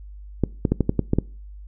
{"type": "clicks", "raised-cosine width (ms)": 3, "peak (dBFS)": -5, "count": 8, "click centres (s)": [0.437, 0.652, 0.72, 0.807, 0.894, 0.993, 1.134, 1.186], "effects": ["noise-tail reverb RT60 0.4 s tail -23 dB re dry", "added 50 Hz sine -37 dBFS peak until 1.67 s"]}